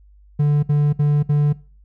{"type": "tone bursts", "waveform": "triangle", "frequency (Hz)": 146.83, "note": "D3", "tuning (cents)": 0, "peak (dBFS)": -11, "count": 4, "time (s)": [0.39, 1.53], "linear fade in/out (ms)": 10, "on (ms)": 240, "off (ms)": 60, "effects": ["noise-tail reverb RT60 0.4 s tail -21 dB re dry", "added 50 Hz sine -46 dBFS peak until 1.84 s"]}